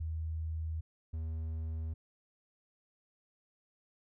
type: tone pair in turn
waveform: sine / triangle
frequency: 80 / 80 Hz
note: D#2 / D#2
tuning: +49 / +49 cents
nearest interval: unison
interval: 0 cents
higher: neither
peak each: -34 / -33 dBFS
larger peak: second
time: 0-0.81 / 1.13-1.94 s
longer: neither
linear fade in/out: 10 ms
effects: none